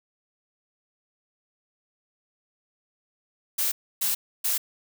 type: noise bursts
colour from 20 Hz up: blue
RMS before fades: -25 dBFS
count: 3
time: 3.58-4.58 s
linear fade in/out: 10 ms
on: 140 ms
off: 290 ms
effects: none